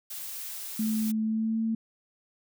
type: noise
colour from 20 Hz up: blue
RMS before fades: -38 dBFS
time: 0.1-1.12 s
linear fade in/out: 10 ms
type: tone with pitch glide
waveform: sine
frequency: 218.7 to 224.1 Hz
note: A3 to A3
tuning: -10 to +32 cents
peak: -25 dBFS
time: 0.79-1.75 s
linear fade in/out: 5 ms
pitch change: +42 cents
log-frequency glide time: 1.22-1.61 s
effects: none